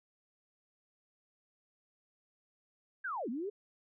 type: linear two-way sweep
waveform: sine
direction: down then up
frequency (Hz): 1661.2 to 214.4 to 429.6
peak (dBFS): -35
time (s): 3.04-3.5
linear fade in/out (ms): 10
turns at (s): 3.29
effects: none